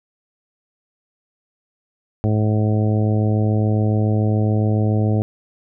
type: harmonic tone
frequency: 107.1 Hz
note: A2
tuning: 46 cents flat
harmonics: 1 / 2 / 3 / 4 / 5 / 6 / 7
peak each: -16 / -22 / -26 / -28 / -30 / -32 / -33 dBFS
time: 2.24-5.22 s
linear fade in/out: 0 ms
effects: none